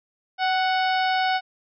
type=harmonic tone with a mistuned harmonic; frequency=740 Hz; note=F#5; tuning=in tune; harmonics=1 / 2 / 3 / 4 / 5 / 6 / 7; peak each=-21 / -27 / -31 / -33 / -35 / -37 / -38 dBFS; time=0.38-1.41 s; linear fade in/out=50 ms; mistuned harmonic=1; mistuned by=+27 cents; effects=none